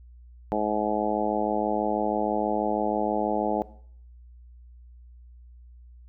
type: harmonic tone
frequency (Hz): 106.2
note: G#2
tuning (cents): +39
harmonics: 2 / 3 / 4 / 5 / 6 / 7 / 8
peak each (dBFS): -31 / -31 / -31 / -31 / -31 / -31 / -31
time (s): 0.52-3.62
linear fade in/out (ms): 0
effects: noise-tail reverb RT60 0.6 s tail -18 dB re dry + added 60 Hz sine -46 dBFS peak until 6.08 s